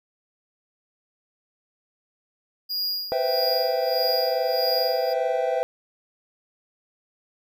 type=tone with tremolo; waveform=square; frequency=4856 Hz; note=D#8; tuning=43 cents flat; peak=-24 dBFS; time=2.69-5.14 s; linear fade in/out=20 ms; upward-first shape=sine; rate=1.6 Hz; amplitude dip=75%
type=chord; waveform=triangle; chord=C major seventh; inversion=third; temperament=equal with one note detuned; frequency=493.9 / 516.3 / 659.3 / 784 Hz; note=B4 / C5 / E5 / G5; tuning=0 / -23 / 0 / 0 cents; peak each=-27 / -24 / -24 / -27 dBFS; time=3.12-5.63 s; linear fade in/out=0 ms
effects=none